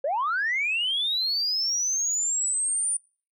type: linear sweep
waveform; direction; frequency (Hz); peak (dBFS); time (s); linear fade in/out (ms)
sine; up; 520 to 9397; -22; 0.04-2.97; 5
effects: noise-tail reverb RT60 0.4 s tail -26 dB re dry + tanh soft clip ceiling -19 dBFS